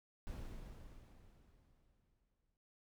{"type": "noise with exponential decay", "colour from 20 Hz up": "brown", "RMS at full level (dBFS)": -45, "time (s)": [0.27, 2.57], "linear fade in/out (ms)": 0, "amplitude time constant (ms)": 500, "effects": []}